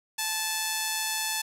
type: tone with amplitude modulation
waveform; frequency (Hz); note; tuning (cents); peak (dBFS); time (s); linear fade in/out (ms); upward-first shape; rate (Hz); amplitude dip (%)
5% pulse; 873; A5; -14; -14; 0.18-1.42; 10; sine; 166; 30
effects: none